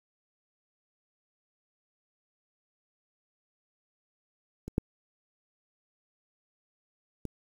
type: clicks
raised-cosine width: 3 ms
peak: -25 / -12 / -22 dBFS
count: 3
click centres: 4.68 / 4.781 / 7.253 s
effects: 8-bit